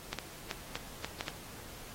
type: clicks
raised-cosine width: 0.2 ms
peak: -17 dBFS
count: 7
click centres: 0.13 / 0.187 / 0.512 / 0.755 / 1.046 / 1.209 / 1.282 s
effects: pink hiss -49 dBFS RMS until 1.94 s + AAC 48 kbps